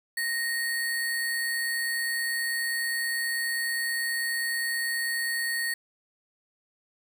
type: tone with sample-and-hold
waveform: sine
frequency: 1864.7 Hz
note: A#6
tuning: in tune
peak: -26 dBFS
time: 0.17-5.74 s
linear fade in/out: 5 ms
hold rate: 6300 Hz
effects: none